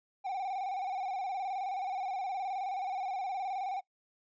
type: tone with vibrato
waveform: triangle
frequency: 764 Hz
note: G5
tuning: 45 cents flat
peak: -31 dBFS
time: 0.24-3.81 s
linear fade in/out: 20 ms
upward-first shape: square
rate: 19 Hz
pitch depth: 64 cents each way
effects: noise-tail reverb RT60 0.1 s tail -23 dB re dry + resampled to 16000 Hz